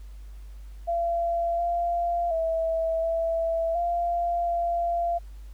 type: tone with pitch steps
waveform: sine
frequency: 682 / 691 / 654 / 661 / 692 / 688 Hz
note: F5 / F5 / E5 / E5 / F5 / F5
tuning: -41 / -19 / -14 / +5 / -16 / -26 cents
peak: -23 dBFS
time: 0.87-5.19 s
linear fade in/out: 20 ms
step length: 720 ms
effects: added 50 Hz sine -39 dBFS peak until 5.53 s + pink hiss -61 dBFS RMS until 5.53 s